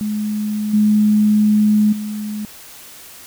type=tone with level steps; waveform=sine; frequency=211.3 Hz; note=G#3; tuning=30 cents sharp; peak=-18 / -10 / -22 dBFS; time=0.01-2.45 s; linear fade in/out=0 ms; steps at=0.73 / 1.92 s; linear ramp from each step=10 ms; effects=white hiss -39 dBFS RMS until 3.26 s